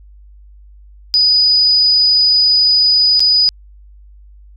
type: tone with dropouts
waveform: sine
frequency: 4963 Hz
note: D#8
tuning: 5 cents flat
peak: -8 dBFS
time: 1.14-3.49 s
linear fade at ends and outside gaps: 0 ms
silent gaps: 3.195-3.204 s
effects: added 50 Hz sine -38 dBFS peak until 4.56 s

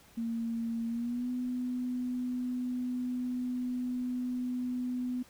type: tone with pitch glide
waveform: sine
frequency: 230 to 249.4 Hz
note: A#3 to B3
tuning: -23 to +17 cents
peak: -31 dBFS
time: 0.17-5.23 s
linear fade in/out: 10 ms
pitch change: +140 cents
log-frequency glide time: 0.87-1.3 s
effects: pink hiss -59 dBFS RMS until 5.29 s

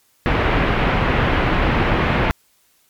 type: low-pass noise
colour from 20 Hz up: pink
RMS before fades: -17 dBFS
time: 0.26-2.31 s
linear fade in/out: 0 ms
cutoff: 2700 Hz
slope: 24 dB/octave
effects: white hiss -59 dBFS RMS until 2.89 s + MP3 96 kbps

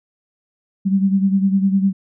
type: beating tone pair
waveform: sine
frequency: 192.9 / 202.8 Hz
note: G3 / G#3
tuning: -28 / -41 cents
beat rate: 9.9 Hz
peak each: -14 / -20 dBFS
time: 0.85-1.93 s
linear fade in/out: 20 ms
effects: none

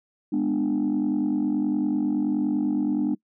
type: chord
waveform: sine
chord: G# diminished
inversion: none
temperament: just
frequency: 207.7 / 249.2 / 299 Hz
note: G#3 / B3 / D4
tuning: 0 / +16 / +31 cents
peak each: -26 / -25 / -22 dBFS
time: 0.32-3.15 s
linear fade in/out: 10 ms
effects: noise-tail reverb RT60 0.1 s tail -24 dB re dry + tanh soft clip ceiling -17 dBFS

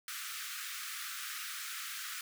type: high-pass noise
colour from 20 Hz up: pink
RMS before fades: -42 dBFS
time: 0.08-2.21 s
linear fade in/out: 2 ms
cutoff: 1200 Hz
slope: 96 dB/octave
effects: none

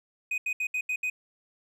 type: tone bursts at uneven times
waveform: triangle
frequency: 2500 Hz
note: D#7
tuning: 8 cents sharp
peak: -25 dBFS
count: 6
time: 0.31-0.38 / 0.46-0.53 / 0.6-0.67 / 0.74-0.81 / 0.89-0.96 / 1.03-1.1 s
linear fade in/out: 5 ms
effects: none

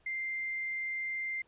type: tone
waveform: sine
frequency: 2093 Hz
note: C7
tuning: in tune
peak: -33 dBFS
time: 0.06-1.42 s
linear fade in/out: 5 ms
effects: pink hiss -68 dBFS RMS until 1.47 s + resampled to 8000 Hz

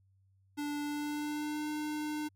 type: tone with pitch glide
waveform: square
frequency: 292.6 to 302 Hz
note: D4 to D4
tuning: -6 to +48 cents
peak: -35 dBFS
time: 0.57-2.29 s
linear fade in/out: 20 ms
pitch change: +54 cents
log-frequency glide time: 0.81-1.69 s
effects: added 96 Hz sine -65 dBFS peak until 2.35 s

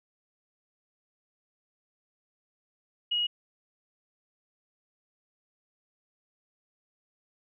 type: tone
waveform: sine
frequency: 2894 Hz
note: F#7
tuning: 39 cents flat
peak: -25 dBFS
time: 3.11-3.27 s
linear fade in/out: 10 ms
effects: none

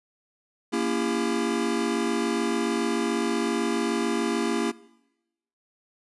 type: chord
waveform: square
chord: A# diminished seventh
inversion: none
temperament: just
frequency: 233.1 / 279.7 / 335.6 / 402.8 Hz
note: A#3 / C#4 / E4 / G4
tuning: 0 / +16 / +31 / +47 cents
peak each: -29 / -32 / -29 / -31 dBFS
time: 0.72-4.72 s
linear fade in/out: 20 ms
effects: noise-tail reverb RT60 0.9 s tail -20 dB re dry + resampled to 24000 Hz

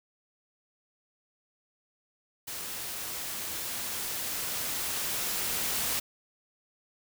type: noise with level ramp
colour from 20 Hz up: white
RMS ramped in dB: -38 to -30 dBFS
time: 2.47-6 s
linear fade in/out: 10 ms
effects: none

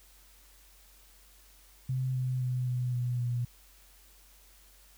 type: tone with pitch steps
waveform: sine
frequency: 129.6 / 127.89 / 126.2 / 124.54 / 122.89 / 121.27 Hz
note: C3 / C3 / B2 / B2 / B2 / B2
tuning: -16 / -39 / +38 / +15 / -8 / -31 cents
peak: -28 dBFS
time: 1.89-3.45 s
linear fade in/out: 5 ms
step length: 260 ms
effects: added 47 Hz sine -59 dBFS peak until 4.97 s + white hiss -60 dBFS RMS until 4.97 s

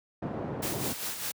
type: band-pass noise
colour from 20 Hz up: pink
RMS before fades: -35 dBFS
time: 0.22-0.93 s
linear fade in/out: 5 ms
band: 110 to 710 Hz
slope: 12 dB/octave
type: noise with tremolo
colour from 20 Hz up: white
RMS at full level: -33 dBFS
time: 0.62-1.32 s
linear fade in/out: 10 ms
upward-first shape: sine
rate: 5 Hz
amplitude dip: 55%
effects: high-pass 60 Hz 12 dB/octave

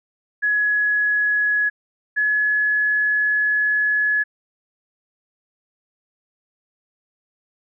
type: tone pair in turn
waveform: sine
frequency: 1685 / 1698.7 Hz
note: G#6 / G#6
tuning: +25 / +39 cents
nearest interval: unison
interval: 14 cents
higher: second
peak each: -16 dBFS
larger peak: neither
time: 0.42-1.7 / 2.16-4.24 s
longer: second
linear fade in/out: 20 ms
effects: none

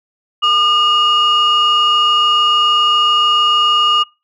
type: tone pair together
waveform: sine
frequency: 1213 / 2870 Hz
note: D#6 / F7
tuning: -44 / +47 cents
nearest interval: octave + minor third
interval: 1491 cents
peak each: -11 dBFS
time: 0.42-4.04 s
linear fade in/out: 20 ms
effects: noise-tail reverb RT60 0.3 s tail -24 dB re dry + tanh soft clip ceiling -5 dBFS

